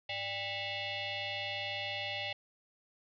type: tone with frequency modulation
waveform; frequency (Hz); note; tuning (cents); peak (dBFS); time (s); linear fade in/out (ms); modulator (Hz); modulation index
sine; 103.1; G#2; -12; -35; 0.09-2.33; 5; 694; 5.1
effects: none